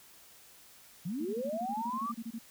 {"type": "linear sweep", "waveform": "sine", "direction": "up", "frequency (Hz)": [153.3, 1200], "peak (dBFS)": -33, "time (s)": [1.05, 2.12], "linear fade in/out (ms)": 10}
{"type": "tone bursts", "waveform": "sine", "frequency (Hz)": 228.7, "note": "A#3", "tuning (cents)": -33, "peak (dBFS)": -36, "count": 15, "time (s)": [1.2, 2.389], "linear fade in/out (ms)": 10, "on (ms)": 55, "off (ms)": 26}
{"effects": ["white hiss -57 dBFS RMS until 2.5 s"]}